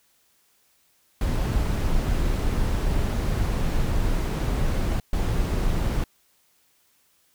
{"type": "noise bursts at uneven times", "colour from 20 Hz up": "brown", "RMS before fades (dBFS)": -23, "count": 2, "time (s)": [[1.21, 5], [5.13, 6.04]], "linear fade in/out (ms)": 2, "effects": ["white hiss -64 dBFS RMS until 7.34 s"]}